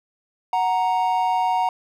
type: tone pair together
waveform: triangle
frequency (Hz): 740 / 933.1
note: F#5 / A#5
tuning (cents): 0 / +1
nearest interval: major third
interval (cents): 401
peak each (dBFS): -19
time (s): 0.53-1.69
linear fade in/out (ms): 2
effects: none